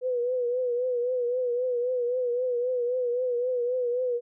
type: tone with vibrato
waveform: sine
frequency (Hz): 493.9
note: B4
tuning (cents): 0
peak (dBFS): -24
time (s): 0.01-4.21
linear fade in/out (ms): 50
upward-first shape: triangle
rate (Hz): 3.8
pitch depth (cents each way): 72
effects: none